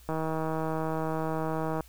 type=click train; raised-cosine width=1 ms; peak=-18 dBFS; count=274; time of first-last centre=0.09-1.807 s; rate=159 Hz; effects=added 60 Hz sine -52 dBFS peak until 1.88 s + white hiss -58 dBFS RMS until 1.88 s